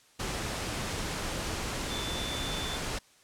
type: tone in noise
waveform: sine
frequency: 3520 Hz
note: A7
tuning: in tune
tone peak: -37 dBFS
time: 1.9-2.77 s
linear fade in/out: 10 ms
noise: pink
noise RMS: -34 dBFS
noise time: 0.19-2.99 s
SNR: -6 dB
effects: white hiss -61 dBFS RMS until 3.23 s + low-pass 9000 Hz 12 dB/octave